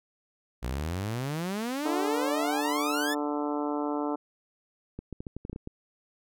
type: exponential sweep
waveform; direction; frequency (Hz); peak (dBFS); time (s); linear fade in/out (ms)
sawtooth; up; 57.4 to 1800; -26; 0.62-3.15; 20
type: harmonic tone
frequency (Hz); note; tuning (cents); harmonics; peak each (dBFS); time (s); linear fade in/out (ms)
147.1; D3; +3; 2 / 3 / 4 / 5 / 6 / 7 / 8 / 9; -30 / -35 / -37 / -38 / -37 / -40 / -45 / -42; 1.85-4.16; 10
type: clicks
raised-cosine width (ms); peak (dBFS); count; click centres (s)
3; -24; 10; 4.99 / 5.127 / 5.205 / 5.268 / 5.366 / 5.451 / 5.497 / 5.53 / 5.561 / 5.674
effects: none